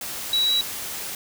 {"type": "tone in noise", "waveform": "sine", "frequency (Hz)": 3901, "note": "B7", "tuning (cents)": -22, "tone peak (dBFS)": -18, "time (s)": [0.33, 0.61], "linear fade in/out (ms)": 2, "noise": "white", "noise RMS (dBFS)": -32, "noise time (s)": [0.01, 1.15], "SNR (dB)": 11, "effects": []}